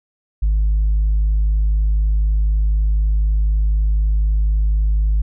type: tone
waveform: sine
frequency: 52 Hz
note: G#1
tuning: 3 cents sharp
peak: -11 dBFS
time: 0.42-5.22 s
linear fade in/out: 10 ms
effects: tanh soft clip ceiling -11 dBFS